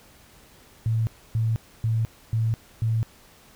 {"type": "tone bursts", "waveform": "sine", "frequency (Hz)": 112.4, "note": "A2", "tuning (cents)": 37, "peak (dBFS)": -20, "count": 5, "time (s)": [0.86, 3.03], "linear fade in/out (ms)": 0, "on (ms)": 210, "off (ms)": 280, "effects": ["pink hiss -53 dBFS RMS until 3.55 s"]}